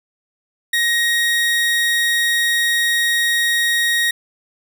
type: tone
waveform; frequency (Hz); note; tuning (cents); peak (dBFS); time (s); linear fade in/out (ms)
30% pulse; 1880; A#6; +14; -12; 0.73-4.11; 5
effects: none